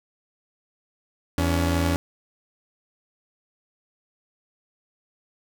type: tone pair together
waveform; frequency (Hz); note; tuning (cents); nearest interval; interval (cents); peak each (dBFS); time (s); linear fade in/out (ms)
sawtooth; 83.88 / 282.7; E2 / C#4; +31 / +34; octave + major sixth; 2103; -18 / -21; 1.38-1.96; 0
effects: none